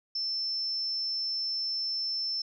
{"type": "tone", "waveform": "sine", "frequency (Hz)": 5320, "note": "E8", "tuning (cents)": 15, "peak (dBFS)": -29, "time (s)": [0.15, 2.42], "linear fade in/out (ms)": 5, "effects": []}